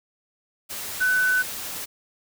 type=tone in noise; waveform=sine; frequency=1503 Hz; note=F#6; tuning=27 cents sharp; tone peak=-18 dBFS; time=1-1.43 s; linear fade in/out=20 ms; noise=white; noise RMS=-33 dBFS; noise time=0.69-1.86 s; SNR=+12 dB; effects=none